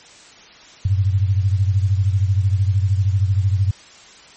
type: beating tone pair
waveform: sine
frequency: 94.9 / 107.9 Hz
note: F#2 / A2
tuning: +44 / -33 cents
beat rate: 13 Hz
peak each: -15 / -20 dBFS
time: 0.85-3.71 s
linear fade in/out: 5 ms
effects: white hiss -44 dBFS RMS until 4.36 s + MP3 32 kbps